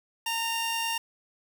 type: tone pair together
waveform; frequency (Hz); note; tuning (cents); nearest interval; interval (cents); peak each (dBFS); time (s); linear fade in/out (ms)
sawtooth; 914.5 / 2793; A#5 / F7; -33 / -1; octave + perfect fifth; 1932; -27; 0.26-0.98; 5
effects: none